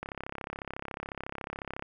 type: click train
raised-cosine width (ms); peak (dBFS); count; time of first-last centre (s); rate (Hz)
0.5; -21; 62; 0.03-1.824; 34
effects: none